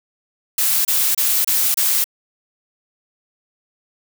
blue noise bursts, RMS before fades -17 dBFS, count 5, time 0.58-2.042 s, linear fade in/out 5 ms, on 270 ms, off 28 ms, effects none

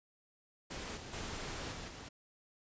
pink noise with level steps, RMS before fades -43 / -48 / -42 / -45 / -49 dBFS, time 0.7-2.09 s, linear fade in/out 10 ms, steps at 0.97 / 1.13 / 1.72 / 1.88 s, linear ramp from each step 2 ms, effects resampled to 16000 Hz

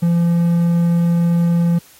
triangle tone, 170.7 Hz, F3, 39 cents flat, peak -10 dBFS, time 0.02-1.79 s, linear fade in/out 10 ms, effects white hiss -47 dBFS RMS until 1.99 s + AAC 48 kbps

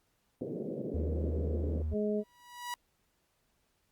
white band-pass noise, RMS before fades -38 dBFS, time 0.41-1.82 s, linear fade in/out 2 ms, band 130 to 520 Hz, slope 48 dB/octave
triangle tone with vibrato, 77.78 Hz, D#2, in tune, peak -29 dBFS, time 0.94-1.94 s, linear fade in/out 5 ms, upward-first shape square, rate 8.1 Hz, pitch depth 12 cents each way
harmonic tone, 210 Hz, G#3, 19 cents sharp, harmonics 1 / 2 / 3, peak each -32 / -32 / -37 dBFS, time 1.91-2.24 s, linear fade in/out 50 ms
sawtooth tone with exponential growth, 971 Hz, B5, 30 cents flat, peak -30 dBFS, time 2.18-2.74 s, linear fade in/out 1 ms, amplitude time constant 120 ms
effects pink hiss -75 dBFS RMS until 3.91 s + Opus 48 kbps

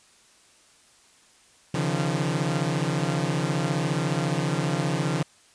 sawtooth tone cluster, 137.8 / 152.5 / 171.8 Hz, C#3 / D#3 / F3, -10 / -34 / -28 cents, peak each -24 dBFS, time 1.74-5.23 s, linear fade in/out 5 ms, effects white hiss -57 dBFS RMS until 5.54 s + resampled to 22050 Hz

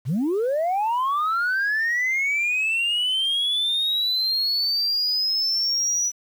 sine linear sweep, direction up, 103.83 to 5920 Hz, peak -18 dBFS, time 0.05-6.12 s, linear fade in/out 50 ms, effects tanh soft clip ceiling -18 dBFS + 8-bit

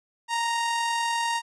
sawtooth tone with amplitude modulation, 931 Hz, A#5, 2 cents flat, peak -19 dBFS, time 0.28-1.42 s, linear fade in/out 50 ms, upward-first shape sine, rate 40.1 Hz, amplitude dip 30%, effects resampled to 22050 Hz

